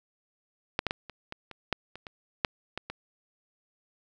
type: clicks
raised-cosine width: 0.3 ms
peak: -9 / -11 / -13 / -26 / -21 / -26 / -10 / -26 / -25 / -7 / -17 / -20 dBFS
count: 12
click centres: 0.791 / 0.867 / 0.909 / 1.097 / 1.324 / 1.513 / 1.727 / 1.956 / 2.068 / 2.448 / 2.776 / 2.9 s
effects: none